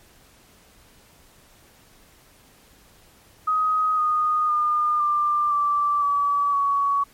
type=tone with pitch steps; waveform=sine; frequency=1257 / 1234 / 1211.4 / 1189.2 / 1167.4 / 1146 / 1125 Hz; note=D#6 / D#6 / D#6 / D6 / D6 / D6 / C#6; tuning=+17 / -15 / -47 / +21 / -11 / -43 / +25 cents; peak=-18 dBFS; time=3.47-7.04 s; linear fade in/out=10 ms; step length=510 ms; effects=pink hiss -54 dBFS RMS until 7.13 s + MP3 64 kbps